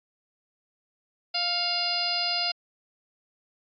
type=harmonic tone with a mistuned harmonic; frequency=698.5 Hz; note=F5; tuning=in tune; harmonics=1 / 2 / 3 / 4 / 5 / 6 / 7; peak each=-33 / -38 / -38 / -32 / -39 / -31 / -28 dBFS; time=1.34-2.52 s; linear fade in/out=10 ms; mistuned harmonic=3; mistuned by=+56 cents; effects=AAC 48 kbps